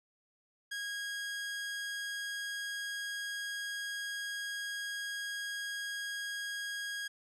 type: tone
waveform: sawtooth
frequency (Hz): 1640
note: G#6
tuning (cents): -22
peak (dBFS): -33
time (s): 0.71-7.08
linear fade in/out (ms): 10
effects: low-pass 10000 Hz 12 dB/octave